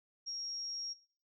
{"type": "tone", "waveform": "sine", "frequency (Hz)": 5588, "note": "F8", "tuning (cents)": 0, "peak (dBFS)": -38, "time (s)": [0.26, 0.94], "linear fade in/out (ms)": 20, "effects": ["noise-tail reverb RT60 0.4 s tail -18 dB re dry"]}